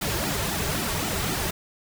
pink noise with flanger, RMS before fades -27 dBFS, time 0.01-1.51 s, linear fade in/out 10 ms, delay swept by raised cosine 1.8 to 4.1 ms, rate 3.8 Hz, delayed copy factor -0.9, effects none

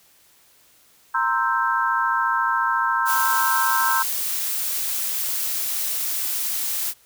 sine chord, C dominant seventh, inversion third, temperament equal, 932.3 / 1046.5 / 1318.5 / 1568 Hz, Bb5 / C6 / E6 / G6, 0 / 0 / 0 / 0 cents, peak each -24 dBFS, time 1.14-4.03 s, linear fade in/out 10 ms
blue noise, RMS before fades -25 dBFS, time 3.05-6.94 s, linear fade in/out 50 ms
effects white hiss -56 dBFS RMS until 7.05 s

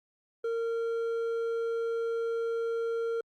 sine tone with hard clipping, 460 Hz, A#4, 23 cents flat, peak -30 dBFS, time 0.44-3.21 s, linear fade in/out 5 ms, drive 5 dB, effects Opus 48 kbps

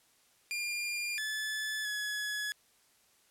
sawtooth tone with pitch steps, 2404 / 1731 / 1693 Hz, D7 / A6 / G#6, +40 / -29 / +33 cents, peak -30 dBFS, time 0.51-2.52 s, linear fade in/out 0 ms, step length 670 ms, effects white hiss -67 dBFS RMS until 3.3 s + low-pass 12000 Hz 12 dB/octave

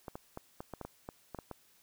clicks, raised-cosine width 1 ms, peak -27 dBFS, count 11, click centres 0.082 / 0.155 / 0.374 / 0.605 / 0.737 / 0.813 / 0.85 / 1.089 / 1.347 / 1.388 / 1.513 s, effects white hiss -66 dBFS RMS until 1.82 s

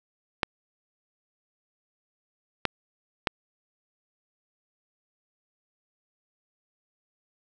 clicks, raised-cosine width 0.3 ms, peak -6 dBFS, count 3, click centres 0.432 / 2.653 / 3.272 s, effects none

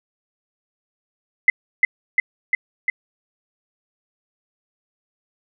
sine tone with echo, 2040 Hz, C7, 44 cents flat, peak -8 dBFS, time 1.48-1.5 s, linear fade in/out 2 ms, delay 350 ms, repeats 4, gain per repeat -2 dB, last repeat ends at 2.9 s, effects none

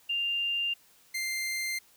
sine / sawtooth tone pair in turn, 2794 / 2093 Hz, F7 / C7, 0 / 0 cents, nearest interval perfect fourth, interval 500 cents, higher first, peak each -27 dBFS, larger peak neither, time 0.09-0.74 / 1.14-1.79 s, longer neither, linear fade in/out 10 ms, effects white hiss -61 dBFS RMS until 1.96 s

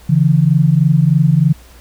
sine tone pair together, 141.58 / 164.81 Hz, C#3 / E3, +37 / 0 cents, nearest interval minor third, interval 263 cents, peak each -11 dBFS, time 0.09-1.53 s, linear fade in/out 10 ms, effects added 60 Hz sine -40 dBFS peak until 1.8 s + pink hiss -45 dBFS RMS until 1.8 s

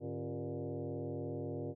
sine tone with frequency modulation, 101.2 Hz, G#2, 44 cents flat, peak -37 dBFS, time 0-1.75 s, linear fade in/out 50 ms, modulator 123 Hz, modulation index 3.8, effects none

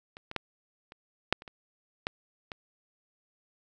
clicks, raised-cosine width 0.3 ms, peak -29 / -24 / -13 / -30 / -6 / -29 / -28 / -13 / -22 dBFS, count 9, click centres 0.169 / 0.314 / 0.363 / 0.921 / 1.326 / 1.421 / 1.478 / 2.069 / 2.518 s, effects none

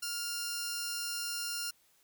10% pulse tone pair together, 1400 / 5292 Hz, F6 / E8, +4 / +6 cents, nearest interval octave + major seventh, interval 2302 cents, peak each -29 / -33 dBFS, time 0.02-1.71 s, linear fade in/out 10 ms, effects white hiss -68 dBFS RMS until 2.03 s

